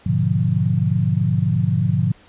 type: chord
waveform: sine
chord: G# diminished seventh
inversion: none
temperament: equal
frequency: 103.83 / 123.47 / 146.83 / 174.61 Hz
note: G#2 / B2 / D3 / F3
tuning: 0 / 0 / 0 / 0 cents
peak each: -21 dBFS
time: 0.06-2.12 s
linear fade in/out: 5 ms
effects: pink hiss -50 dBFS RMS until 2.28 s + resampled to 8000 Hz